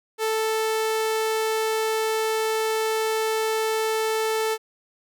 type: tone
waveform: sawtooth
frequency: 440.3 Hz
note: A4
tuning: 1 cent sharp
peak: -18 dBFS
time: 0.18-4.58 s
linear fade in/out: 50 ms
effects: none